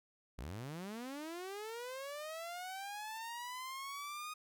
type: linear sweep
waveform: sawtooth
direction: up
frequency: 51.1 to 1244.5 Hz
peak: -39 dBFS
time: 0.38-4.34 s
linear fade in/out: 10 ms
effects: none